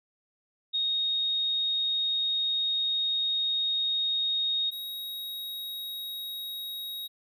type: tone pair in turn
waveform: sine / square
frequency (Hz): 3729 / 3790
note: A#7 / A#7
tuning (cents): 0 / +28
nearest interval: unison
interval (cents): 28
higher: second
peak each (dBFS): -25 / -35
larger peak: first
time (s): 0.73-4.71 / 4.71-7.08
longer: first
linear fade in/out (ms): 20
effects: none